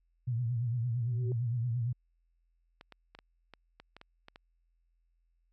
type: tone with vibrato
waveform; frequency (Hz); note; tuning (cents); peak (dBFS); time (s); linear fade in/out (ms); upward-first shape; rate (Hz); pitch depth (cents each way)
sine; 119.2; A#2; +39; -29; 0.27-1.93; 10; triangle; 8.8; 120
type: tone with exponential growth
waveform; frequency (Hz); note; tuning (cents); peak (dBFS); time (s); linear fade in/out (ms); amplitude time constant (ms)
sine; 377.4; F#4; +34; -35; 0.98-1.32; 1; 72
type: clicks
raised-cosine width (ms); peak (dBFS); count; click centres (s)
0.3; -33; 10; 2.811 / 2.923 / 3.15 / 3.189 / 3.537 / 3.8 / 3.966 / 4.014 / 4.284 / 4.359
effects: added 42 Hz sine -70 dBFS peak until 5.52 s